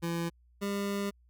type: tone pair in turn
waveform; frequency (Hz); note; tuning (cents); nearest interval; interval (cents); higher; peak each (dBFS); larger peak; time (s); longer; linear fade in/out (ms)
25% pulse; 168.8 / 200.7; E3 / G3; +41 / +41; minor third; 300; second; -27; neither; 0.02-0.3 / 0.61-1.11; second; 20
effects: added 60 Hz sine -60 dBFS peak until 1.29 s